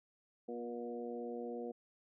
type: harmonic tone with a mistuned harmonic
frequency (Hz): 119.6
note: A#2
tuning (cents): +45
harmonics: 2 / 3 / 4 / 5 / 6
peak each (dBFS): -45 / -47 / -43 / -54 / -51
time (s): 0.48-1.72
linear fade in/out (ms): 10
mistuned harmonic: 3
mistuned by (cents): -16
effects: none